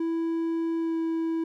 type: tone with pitch glide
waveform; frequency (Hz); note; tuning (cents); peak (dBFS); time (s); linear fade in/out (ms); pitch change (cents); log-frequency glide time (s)
triangle; 330 to 327.3; E4 to E4; +2 to -12; -23; 0-1.44; 5; -14; 0.78-0.97
effects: none